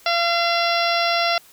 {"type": "harmonic tone", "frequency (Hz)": 684, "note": "F5", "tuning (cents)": -36, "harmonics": [1, 2, 3, 4, 5, 6, 7, 8], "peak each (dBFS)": [-21, -24, -26, -27, -28, -29, -29, -30], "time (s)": [0.06, 1.38], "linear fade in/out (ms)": 2, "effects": ["white hiss -50 dBFS RMS until 1.52 s"]}